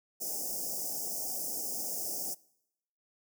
white band-stop noise, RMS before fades -36 dBFS, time 0.2-2.35 s, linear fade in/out 20 ms, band 820 to 5000 Hz, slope 96 dB/octave, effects noise-tail reverb RT60 0.8 s tail -23 dB re dry + high-pass 200 Hz 12 dB/octave

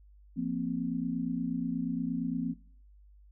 sine chord, F suspended fourth, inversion none, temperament equal with one note detuned, 172.31 / 233.1 / 261.6 Hz, F3 / Bb3 / C4, -23 / 0 / 0 cents, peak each -36 / -34 / -33 dBFS, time 0.36-2.54 s, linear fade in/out 20 ms, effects noise-tail reverb RT60 0.5 s tail -21 dB re dry + added 50 Hz sine -54 dBFS peak until 3.31 s

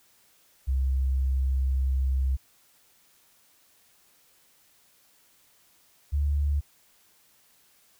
sine tone pair in turn, 66 / 72.12 Hz, C2 / D2, +16 / -31 cents, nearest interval major second, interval 153 cents, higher second, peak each -22 dBFS, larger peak neither, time 0.67-2.37 / 6.12-6.61 s, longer first, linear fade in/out 20 ms, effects white hiss -62 dBFS RMS until 7.99 s

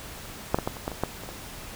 clicks, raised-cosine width 1 ms, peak -6 / -12 / -12 / -22 / -14 / -21 / -10 / -26 / -23 dBFS, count 9, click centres 0.545 / 0.587 / 0.675 / 0.768 / 0.879 / 0.917 / 1.036 / 1.236 / 1.29 s, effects pink hiss -41 dBFS RMS until 1.75 s

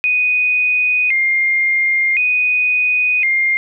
sine tone with vibrato, 2294 Hz, D7, 41 cents flat, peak -12 dBFS, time 0.04-3.57 s, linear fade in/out 0 ms, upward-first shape square, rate 0.47 Hz, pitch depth 140 cents each way, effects none

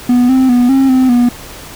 triangle tone with pitch steps, 245.8 / 261 / 244.8 / 268.4 / 258.5 / 242.4 Hz, B3 / C4 / B3 / C4 / C4 / B3, -8 / -4 / -15 / +44 / -21 / -32 cents, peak -4 dBFS, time 0.09-1.29 s, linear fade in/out 5 ms, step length 200 ms, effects pink hiss -31 dBFS RMS until 1.75 s

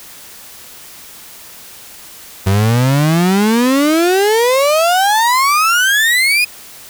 35% pulse exponential sweep, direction up, 94 to 2515 Hz, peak -8 dBFS, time 2.46-6.45 s, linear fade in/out 10 ms, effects white hiss -36 dBFS RMS until 6.89 s

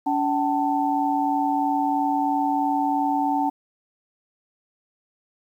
sine tone cluster, 285.3 / 762 / 885 Hz, C#4 / G5 / A5, +50 / -49 / +10 cents, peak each -24 dBFS, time 0.06-3.5 s, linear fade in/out 10 ms, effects 9-bit

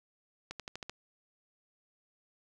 accelerating click train, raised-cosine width 0.2 ms, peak -23 dBFS, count 6, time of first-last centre 0.51-0.896 s, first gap 87 ms, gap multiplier 0.94, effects none

